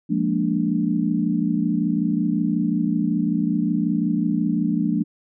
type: chord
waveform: sine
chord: Bb dominant seventh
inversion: second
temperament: equal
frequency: 174.61 / 207.7 / 233.1 / 293.7 Hz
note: F3 / Ab3 / Bb3 / D4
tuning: 0 / 0 / 0 / 0 cents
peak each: -24 dBFS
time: 0.09-5.04 s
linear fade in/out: 20 ms
effects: none